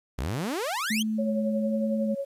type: exponential sweep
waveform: sawtooth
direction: up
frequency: 55 to 3363 Hz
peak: -24 dBFS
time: 0.18-1.03 s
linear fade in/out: 10 ms
type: tone with vibrato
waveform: sine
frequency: 216.2 Hz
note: A3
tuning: 30 cents flat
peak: -25 dBFS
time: 0.9-2.15 s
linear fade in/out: 10 ms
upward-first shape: square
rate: 1.3 Hz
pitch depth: 12 cents each way
type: tone with tremolo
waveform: sine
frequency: 554.4 Hz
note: C#5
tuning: in tune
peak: -26 dBFS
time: 1.18-2.25 s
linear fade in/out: 10 ms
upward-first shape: triangle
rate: 11 Hz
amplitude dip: 65%
effects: resampled to 32000 Hz + 10-bit